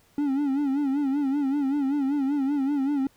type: tone with vibrato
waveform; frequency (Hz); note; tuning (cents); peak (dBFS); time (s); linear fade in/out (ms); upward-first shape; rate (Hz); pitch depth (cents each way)
triangle; 279.2; C#4; +13; -20; 0.18-3.07; 2; sine; 5.2; 96
effects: pink hiss -61 dBFS RMS until 3.16 s